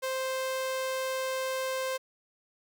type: tone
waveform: sawtooth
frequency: 523.3 Hz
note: C5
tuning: in tune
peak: -26 dBFS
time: 0.02-1.98 s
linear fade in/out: 20 ms
effects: none